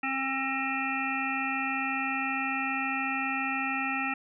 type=harmonic tone; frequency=267.3 Hz; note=C4; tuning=37 cents sharp; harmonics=1 / 3 / 5 / 7 / 9 / 10; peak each=-35 / -35 / -35 / -35 / -35 / -35 dBFS; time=0.03-4.14 s; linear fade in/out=5 ms; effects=none